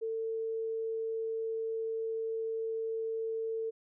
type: tone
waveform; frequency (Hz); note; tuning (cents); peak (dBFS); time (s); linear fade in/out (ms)
sine; 448.3; A4; +32; -32; 0.01-3.71; 20
effects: none